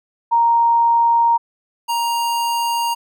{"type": "tone pair in turn", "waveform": ["sine", "square"], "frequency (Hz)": [932.3, 936.5], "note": ["A#5", "A#5"], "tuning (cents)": [0, 8], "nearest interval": "unison", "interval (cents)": 8, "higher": "second", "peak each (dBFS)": [-11, -18], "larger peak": "first", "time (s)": [[0.31, 1.38], [1.88, 2.95]], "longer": "neither", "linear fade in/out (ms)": 20, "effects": []}